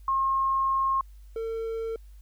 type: tone pair in turn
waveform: sine / triangle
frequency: 1074 / 451.6 Hz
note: C6 / A4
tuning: +45 / +45 cents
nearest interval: octave + minor third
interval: 1500 cents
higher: first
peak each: -22 / -27 dBFS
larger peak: first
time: 0.08-1.01 / 1.36-1.96 s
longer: first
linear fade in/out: 2 ms
effects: added 50 Hz sine -45 dBFS peak until 2.21 s + white hiss -67 dBFS RMS until 2.21 s